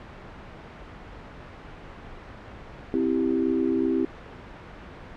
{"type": "chord", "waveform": "sine", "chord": "C major", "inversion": "none", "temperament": "equal", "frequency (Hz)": [261.6, 329.6, 392], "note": ["C4", "E4", "G4"], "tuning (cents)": [0, 0, 0], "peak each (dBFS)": [-25, -25, -27], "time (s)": [2.94, 4.05], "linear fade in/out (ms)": 0, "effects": ["pink hiss -42 dBFS RMS until 5.16 s", "low-pass 2000 Hz 12 dB/octave"]}